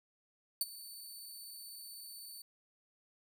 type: tone with ADSR envelope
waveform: 15% pulse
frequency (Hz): 4516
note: C#8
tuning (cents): +31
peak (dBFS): -22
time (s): 0.61-2.42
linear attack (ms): 3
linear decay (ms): 31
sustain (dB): -19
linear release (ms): 5
effects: none